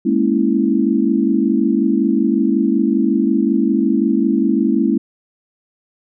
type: chord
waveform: sine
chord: A# half-diminished seventh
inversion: third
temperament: equal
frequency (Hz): 207.7 / 233.1 / 277.2 / 329.6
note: G#3 / A#3 / C#4 / E4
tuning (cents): 0 / 0 / 0 / 0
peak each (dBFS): -18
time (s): 0.05-4.98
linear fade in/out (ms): 10
effects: none